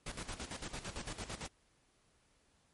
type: noise with tremolo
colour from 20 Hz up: pink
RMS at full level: -42 dBFS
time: 0.06-1.48 s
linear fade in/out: 5 ms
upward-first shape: square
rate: 8.9 Hz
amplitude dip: 70%
effects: pink hiss -72 dBFS RMS until 2.73 s + MP3 48 kbps